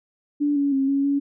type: tone with pitch steps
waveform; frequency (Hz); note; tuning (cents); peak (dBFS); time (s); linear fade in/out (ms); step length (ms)
sine; 290.9 / 282.5 / 270.2 / 277.2 / 281.5; D4 / C#4 / C#4 / C#4 / C#4; -16 / +33 / -44 / 0 / +27; -18; 0.4-1.2; 20; 160
effects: none